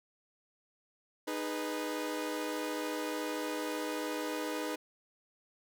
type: chord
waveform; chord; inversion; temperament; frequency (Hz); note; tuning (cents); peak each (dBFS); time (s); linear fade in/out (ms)
sawtooth; G# minor; second; equal with one note detuned; 308.1 / 415.3 / 493.9; D#4 / G#4 / B4; -17 / 0 / 0; -33 / -38 / -35; 1.27-4.76; 10
effects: none